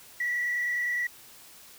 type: tone with frequency modulation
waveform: sine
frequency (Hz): 1945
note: B6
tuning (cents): -27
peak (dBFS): -25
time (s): 0.2-1.07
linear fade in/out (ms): 5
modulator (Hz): 29.7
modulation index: 1.1
effects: tanh soft clip ceiling -22 dBFS + white hiss -51 dBFS RMS until 1.78 s